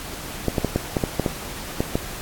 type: clicks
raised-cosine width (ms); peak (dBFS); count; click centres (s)
2; -6; 10; 0.483 / 0.582 / 0.647 / 0.76 / 0.968 / 1.038 / 1.197 / 1.262 / 1.805 / 1.955
effects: pink hiss -34 dBFS RMS until 2.21 s + AAC 64 kbps